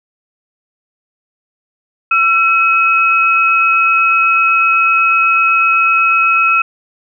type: tone pair together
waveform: sine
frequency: 1346 / 2553 Hz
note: E6 / D#7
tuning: +36 / +44 cents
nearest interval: major seventh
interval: 1108 cents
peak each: -11 dBFS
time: 2.11-6.62 s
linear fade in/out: 5 ms
effects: none